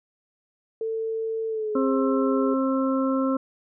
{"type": "tone with pitch glide", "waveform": "sine", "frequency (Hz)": [446.6, 409.5], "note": ["A4", "G#4"], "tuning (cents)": [26, -24], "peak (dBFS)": -25, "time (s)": [0.81, 2.54], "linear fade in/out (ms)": 2, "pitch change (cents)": -150, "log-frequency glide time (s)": [1.48, 1.89]}
{"type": "harmonic tone", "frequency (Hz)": 265.7, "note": "C4", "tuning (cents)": 27, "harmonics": [1, 2, 4, 5], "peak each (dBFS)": [-22, -27, -33, -32], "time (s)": [1.75, 3.37], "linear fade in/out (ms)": 5}
{"effects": []}